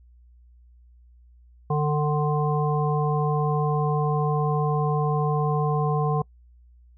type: harmonic tone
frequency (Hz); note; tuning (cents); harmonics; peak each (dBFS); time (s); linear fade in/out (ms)
149.5; D3; +31; 1 / 3 / 5 / 7; -22 / -27 / -29 / -30; 1.7-6.22; 5
effects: noise-tail reverb RT60 0.1 s tail -25 dB re dry + added 60 Hz sine -50 dBFS peak until 6.97 s